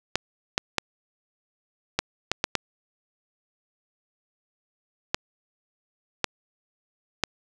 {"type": "clicks", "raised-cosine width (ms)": 0.2, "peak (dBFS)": -4, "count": 10, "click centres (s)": [0.156, 0.579, 0.783, 1.99, 2.316, 2.441, 2.553, 5.145, 6.243, 7.237], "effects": []}